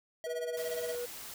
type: tone with tremolo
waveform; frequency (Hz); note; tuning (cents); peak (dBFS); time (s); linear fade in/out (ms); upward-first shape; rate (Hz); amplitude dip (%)
square; 645; E5; -38; -36; 0.24-0.95; 0; sine; 17; 90
type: tone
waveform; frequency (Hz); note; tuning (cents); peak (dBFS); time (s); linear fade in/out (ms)
triangle; 484.3; B4; -34; -33; 0.26-1.06; 10
type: noise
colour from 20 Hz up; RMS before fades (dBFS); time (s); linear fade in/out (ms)
white; -45; 0.57-1.34; 2
effects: none